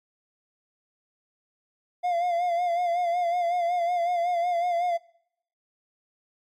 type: tone with vibrato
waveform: triangle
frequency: 698.5 Hz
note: F5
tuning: in tune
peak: -21 dBFS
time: 2.03-4.98 s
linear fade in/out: 20 ms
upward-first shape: sine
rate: 5.4 Hz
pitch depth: 52 cents each way
effects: noise-tail reverb RT60 0.7 s tail -23 dB re dry + AAC 64 kbps